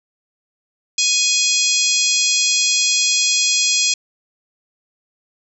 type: harmonic tone with a mistuned harmonic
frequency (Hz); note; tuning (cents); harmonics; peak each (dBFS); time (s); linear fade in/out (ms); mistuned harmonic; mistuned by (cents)
830; G#5; -1; 3 / 4 / 5 / 6 / 7 / 8 / 9; -22 / -22 / -22 / -22 / -22 / -22 / -22; 0.98-3.94; 5; 5; +37
effects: none